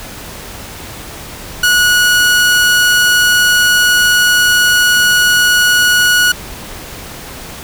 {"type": "tone", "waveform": "sawtooth", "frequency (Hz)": 1460, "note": "F#6", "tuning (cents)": -24, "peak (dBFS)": -4, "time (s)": [1.63, 6.32], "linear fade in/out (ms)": 5, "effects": ["pink hiss -29 dBFS RMS until 7.63 s"]}